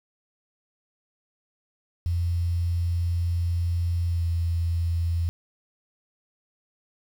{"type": "tone with pitch glide", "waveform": "sine", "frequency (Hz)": [86.2, 84.67], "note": ["F2", "E2"], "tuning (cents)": [-22, 47], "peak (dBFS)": -22, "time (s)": [2.06, 5.29], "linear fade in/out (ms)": 0, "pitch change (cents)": -31, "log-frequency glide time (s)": [4.08, 4.24], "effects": ["8-bit"]}